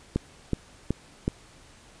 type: click train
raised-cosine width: 3 ms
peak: -11 dBFS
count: 4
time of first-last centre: 0.16-1.279 s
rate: 2.68 Hz
effects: pink hiss -53 dBFS RMS until 2 s + resampled to 22050 Hz